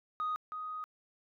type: tone pair in turn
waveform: sine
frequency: 1244.5 / 1249.3 Hz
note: D#6 / D#6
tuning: 0 / +7 cents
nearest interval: unison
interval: 7 cents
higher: second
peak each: -30 / -37 dBFS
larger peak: first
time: 0.2-0.36 / 0.52-0.84 s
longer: second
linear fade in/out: 0 ms
effects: tanh soft clip ceiling -29 dBFS